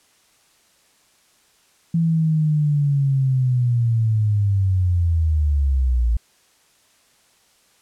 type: linear sweep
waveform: sine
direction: down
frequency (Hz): 167.5 to 55.7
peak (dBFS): -15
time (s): 1.94-6.17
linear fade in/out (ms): 5
effects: white hiss -58 dBFS RMS until 7.81 s + low-pass 10000 Hz 12 dB/octave